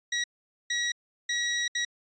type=tone bursts at uneven times; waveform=20% pulse; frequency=1914 Hz; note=A#6; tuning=45 cents sharp; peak=-21 dBFS; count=4; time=0.12-0.24 / 0.7-0.92 / 1.29-1.68 / 1.75-1.85 s; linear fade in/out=5 ms; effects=resampled to 16000 Hz